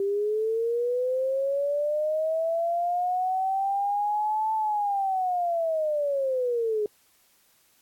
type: linear two-way sweep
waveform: sine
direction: up then down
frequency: 392 to 880 to 412.9 Hz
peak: -23 dBFS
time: 0-6.86 s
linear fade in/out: 2 ms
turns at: 4.54 s
effects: white hiss -63 dBFS RMS until 7.81 s + AAC 64 kbps